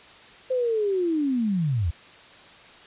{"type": "linear sweep", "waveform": "sine", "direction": "down", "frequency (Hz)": [523.3, 72.2], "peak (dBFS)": -21, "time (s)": [0.5, 1.91], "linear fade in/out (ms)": 10, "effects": ["white hiss -48 dBFS RMS until 2.86 s", "resampled to 8000 Hz"]}